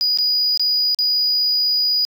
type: tone with dropouts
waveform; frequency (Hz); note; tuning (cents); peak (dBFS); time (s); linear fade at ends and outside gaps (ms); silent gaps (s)
sine; 4918; D#8; -21; -13; 0.01-2.05; 0; 0.174-0.186 / 0.574-0.596 / 0.946-0.988
effects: tanh soft clip ceiling -13 dBFS